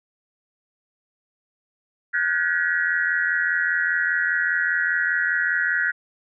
sine tone cluster, 1445 / 1530 / 1699 / 1917 Hz, F#6 / G6 / G#6 / A#6, -41 / -42 / +39 / +48 cents, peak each -25 dBFS, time 2.13-5.92 s, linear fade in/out 20 ms, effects none

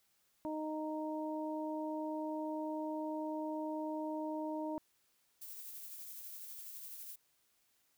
harmonic tone, 309.7 Hz, D#4, 8 cents flat, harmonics 1 / 2 / 3, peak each -39 / -42 / -44 dBFS, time 0.45-4.78 s, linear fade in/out 0 ms
violet noise with tremolo, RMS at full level -47 dBFS, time 5.41-7.16 s, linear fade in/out 10 ms, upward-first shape triangle, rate 12 Hz, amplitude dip 35%
effects white hiss -75 dBFS RMS until 7.97 s

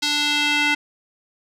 square tone with band-pass filter sweep, 293.7 Hz, D4, in tune, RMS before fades -20 dBFS, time 0.02-0.75 s, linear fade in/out 10 ms, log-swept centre 4300 to 2300 Hz, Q 2, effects none

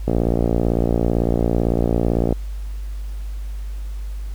click train, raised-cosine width 2 ms, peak -5 dBFS, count 131, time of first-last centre 0.08-2.325 s, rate 57.9 Hz, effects added 50 Hz sine -25 dBFS peak until 4.34 s + pink hiss -49 dBFS RMS until 4.34 s

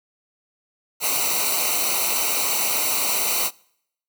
white noise with comb filter, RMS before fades -22 dBFS, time 1-3.51 s, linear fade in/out 50 ms, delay 0.59 ms, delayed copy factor -1, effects noise-tail reverb RT60 0.7 s tail -25 dB re dry

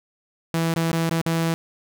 sawtooth tone with dropouts, 164.81 Hz, E3, in tune, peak -16 dBFS, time 0.54-1.54 s, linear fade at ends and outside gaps 0 ms, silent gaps 0.739-0.762 / 0.917-0.93 / 1.094-1.111 / 1.215-1.262 s, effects none

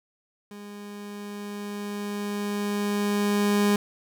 30% pulse tone with level ramp, 205 Hz, G#3, 22 cents flat, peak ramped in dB -37 to -16 dBFS, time 0.51-3.76 s, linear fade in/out 2 ms, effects none

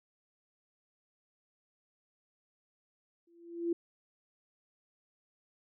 sine tone with exponential growth, 340.2 Hz, F4, 45 cents flat, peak -26 dBFS, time 3.27-3.73 s, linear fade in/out 5 ms, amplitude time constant 100 ms, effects none

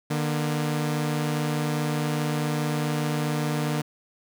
sawtooth tone pair together, 150 / 237.4 Hz, D3 / A#3, +37 / +32 cents, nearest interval minor sixth, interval 795 cents, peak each -21 / -27 dBFS, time 0.1-3.82 s, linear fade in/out 10 ms, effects none

